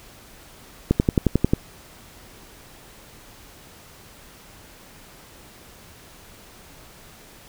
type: click train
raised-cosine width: 3 ms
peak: -3 dBFS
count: 8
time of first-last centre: 0.91-1.535 s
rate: 11.2 Hz
effects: pink hiss -47 dBFS RMS until 7.48 s